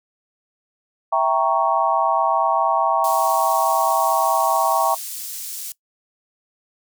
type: chord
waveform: sine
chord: E diminished seventh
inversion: none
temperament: equal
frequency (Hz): 659.3 / 784 / 932.3 / 1108.7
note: E5 / G5 / Bb5 / Db6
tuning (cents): 0 / 0 / 0 / 0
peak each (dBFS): -21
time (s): 1.12-4.95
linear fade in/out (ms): 10
type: high-pass noise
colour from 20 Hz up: pink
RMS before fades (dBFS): -31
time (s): 3.04-5.72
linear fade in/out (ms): 2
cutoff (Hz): 7300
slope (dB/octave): 12
effects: noise-tail reverb RT60 0.1 s tail -20 dB re dry